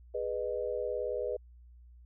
sine chord, G# minor, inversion none, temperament equal with one note detuned, 415.3 / 493.9 / 613.3 Hz, G#4 / B4 / D#5, 0 / 0 / -25 cents, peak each -37 / -34 / -37 dBFS, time 0.14-1.37 s, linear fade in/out 10 ms, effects added 60 Hz sine -52 dBFS peak until 2.05 s

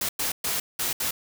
white noise bursts at uneven times, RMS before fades -27 dBFS, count 5, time 0.01-0.09 / 0.19-0.32 / 0.44-0.6 / 0.79-0.93 / 1-1.11 s, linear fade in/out 5 ms, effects none

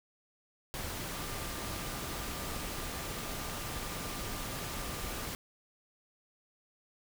sine tone in noise, 1195 Hz, D6, 30 cents sharp, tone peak -50 dBFS, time 1.12-5.25 s, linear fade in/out 0 ms, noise pink, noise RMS -39 dBFS, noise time 0.74-5.35 s, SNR -14 dB, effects none

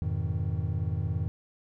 triangle chord, F half-diminished seventh, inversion none, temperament just, 87.31 / 104.77 / 125.72 / 157.15 Hz, F2 / Ab2 / Cb3 / Eb3, 0 / +16 / +31 / +18 cents, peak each -29 / -30 / -35 / -32 dBFS, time 0.02-1.28 s, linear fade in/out 0 ms, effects none

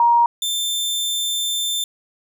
sine / sawtooth tone pair in turn, 943 / 3560 Hz, A#5 / A7, +20 / +20 cents, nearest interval octave + major seventh, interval 2300 cents, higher second, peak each -11 / -17 dBFS, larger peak first, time 0-0.26 / 0.42-1.84 s, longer second, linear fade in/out 2 ms, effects none

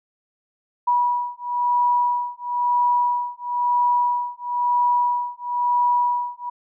sine beating tone pair, 972 / 973 Hz, B5 / B5, -28 / -26 cents, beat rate 1 Hz, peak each -21 dBFS, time 0.87-6.5 s, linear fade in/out 10 ms, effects none

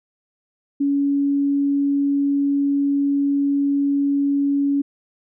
sine tone, 281.5 Hz, C#4, 27 cents sharp, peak -16 dBFS, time 0.8-4.82 s, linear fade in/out 10 ms, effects none

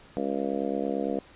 harmonic tone, 68.9 Hz, C#2, 10 cents flat, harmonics 3 / 4 / 5 / 6 / 7 / 8 / 9 / 10, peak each -34 / -32 / -35 / -37 / -32 / -38 / -38 / -37 dBFS, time 0.17-1.19 s, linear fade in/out 0 ms, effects pink hiss -53 dBFS RMS until 1.35 s + resampled to 8000 Hz

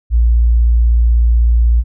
sine tone, 58.1 Hz, A#1, 5 cents flat, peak -7 dBFS, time 0.1-1.84 s, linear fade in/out 50 ms, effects none

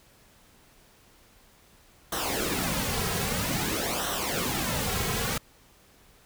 pink noise with flanger, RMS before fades -29 dBFS, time 2.12-5.38 s, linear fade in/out 5 ms, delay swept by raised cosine 0.42 to 3.42 ms, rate 0.51 Hz, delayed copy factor -0.7, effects pink hiss -58 dBFS RMS until 6.25 s

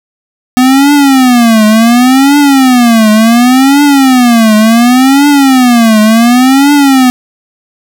square tone with vibrato, 248.9 Hz, B3, 14 cents sharp, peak -3 dBFS, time 0.57-7.1 s, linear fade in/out 0 ms, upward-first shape triangle, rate 0.69 Hz, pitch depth 280 cents each way, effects none

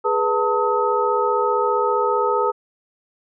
sine tone cluster, 415.3 / 490.5 / 896 / 1271 Hz, G#4 / B4 / A5 / D#6, 0 / -12 / +31 / +36 cents, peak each -22 dBFS, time 0.04-2.52 s, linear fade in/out 20 ms, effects none

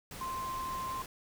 sine tone in noise, 1046.5 Hz, C6, in tune, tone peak -35 dBFS, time 0.21-1.02 s, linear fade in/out 2 ms, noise pink, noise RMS -45 dBFS, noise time 0.11-1.06 s, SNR +7 dB, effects none

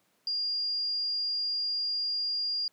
sine tone, 4816 Hz, D8, 43 cents sharp, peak -28 dBFS, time 0.27-2.68 s, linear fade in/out 2 ms, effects pink hiss -70 dBFS RMS until 2.72 s + high-pass 200 Hz 12 dB/octave

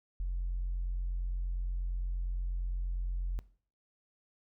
sine tone, 44.29 Hz, F1, 25 cents sharp, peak -30 dBFS, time 0.2-3.39 s, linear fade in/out 0 ms, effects noise-tail reverb RT60 0.5 s tail -21 dB re dry + tanh soft clip ceiling -28 dBFS

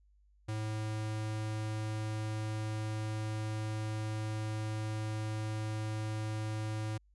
square tone, 108.3 Hz, A2, 27 cents flat, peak -35 dBFS, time 0.48-6.98 s, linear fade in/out 10 ms, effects added 50 Hz sine -63 dBFS peak until 7.14 s + resampled to 24000 Hz

